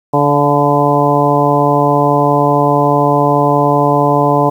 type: harmonic tone with a mistuned harmonic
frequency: 144.8 Hz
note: D3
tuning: 24 cents flat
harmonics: 1 / 2 / 3 / 4 / 5 / 6 / 7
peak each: -16 / -16 / -16 / -16 / -16 / -16 / -16 dBFS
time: 0.13-4.5 s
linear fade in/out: 10 ms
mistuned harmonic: 5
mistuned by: -33 cents
effects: 7-bit